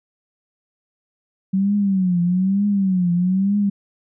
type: tone with vibrato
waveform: sine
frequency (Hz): 188.7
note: F#3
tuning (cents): +34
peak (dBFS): -15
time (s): 1.53-3.7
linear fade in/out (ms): 10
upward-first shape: triangle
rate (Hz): 1.1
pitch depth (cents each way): 160
effects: none